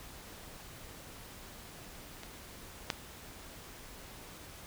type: clicks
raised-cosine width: 0.2 ms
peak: -28 / -13 dBFS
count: 2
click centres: 2.234 / 2.902 s
effects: pink hiss -50 dBFS RMS until 4.66 s